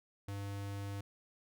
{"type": "tone", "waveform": "square", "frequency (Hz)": 100, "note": "G2", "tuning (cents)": 35, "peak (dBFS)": -40, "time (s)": [0.28, 1.01], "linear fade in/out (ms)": 5, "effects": []}